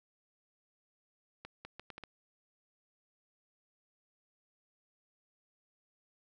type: accelerating click train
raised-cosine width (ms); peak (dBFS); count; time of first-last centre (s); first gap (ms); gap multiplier
0.3; -29; 6; 1.45-2.037; 200; 0.73
effects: none